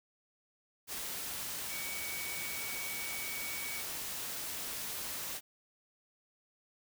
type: tone in noise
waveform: sine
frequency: 2255 Hz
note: C#7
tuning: 29 cents sharp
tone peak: -42 dBFS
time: 1.68-3.84 s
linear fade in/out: 50 ms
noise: white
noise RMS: -40 dBFS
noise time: 0.87-5.41 s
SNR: -5 dB
effects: none